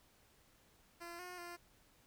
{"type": "tone with pitch steps", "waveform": "10% pulse", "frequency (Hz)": [342.9, 359.6, 347.6], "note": ["F4", "F#4", "F4"], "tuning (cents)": [-32, -49, -8], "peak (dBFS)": -39, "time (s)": [1, 1.57], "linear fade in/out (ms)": 20, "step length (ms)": 190, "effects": ["pink hiss -69 dBFS RMS until 2.06 s"]}